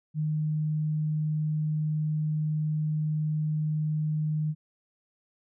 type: tone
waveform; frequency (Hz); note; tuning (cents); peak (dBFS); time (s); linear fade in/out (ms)
sine; 153.6; D#3; -22; -25; 0.14-4.55; 50
effects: none